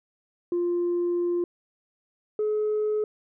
sine tone pair in turn, 349.2 / 425.6 Hz, F4 / G#4, 0 / +42 cents, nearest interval minor third, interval 342 cents, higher second, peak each -21 dBFS, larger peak neither, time 0.52-1.44 / 2.39-3.04 s, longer first, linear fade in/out 2 ms, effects tanh soft clip ceiling -20 dBFS

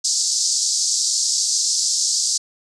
pink band-pass noise, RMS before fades -20 dBFS, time 0.04-2.38 s, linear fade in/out 10 ms, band 4600 to 8000 Hz, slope 48 dB/octave, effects none

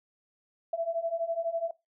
sine beating tone pair, 659.3 / 671.3 Hz, E5 / E5, 0 / +31 cents, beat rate 12 Hz, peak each -31 dBFS, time 0.73-1.71 s, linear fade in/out 5 ms, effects noise-tail reverb RT60 0.2 s tail -19 dB re dry

